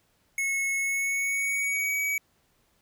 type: tone with pitch glide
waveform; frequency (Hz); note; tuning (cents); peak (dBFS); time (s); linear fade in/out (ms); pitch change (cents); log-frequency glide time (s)
square; 2189 to 2271; C#7 to C#7; -22 to +41; -26; 0.38-2.18; 2; +63; 0.78-2.01
effects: pink hiss -68 dBFS RMS until 2.81 s